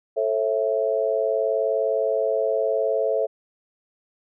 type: chord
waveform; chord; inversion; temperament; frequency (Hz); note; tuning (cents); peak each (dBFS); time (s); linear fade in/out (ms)
sine; A major; none; equal with one note detuned; 440 / 540.1 / 659.3; A4 / C#5 / E5; 0 / -45 / 0; -24; 0.16-3.27; 20
effects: none